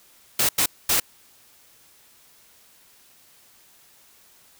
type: noise bursts at uneven times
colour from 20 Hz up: white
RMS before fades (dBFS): -20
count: 3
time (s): 0.39-0.49 / 0.58-0.66 / 0.89-1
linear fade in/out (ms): 5
effects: white hiss -55 dBFS RMS until 4.59 s